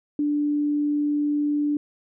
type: tone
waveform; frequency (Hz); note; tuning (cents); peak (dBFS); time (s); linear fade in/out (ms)
sine; 293.7; D4; 0; -20; 0.19-1.77; 2
effects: none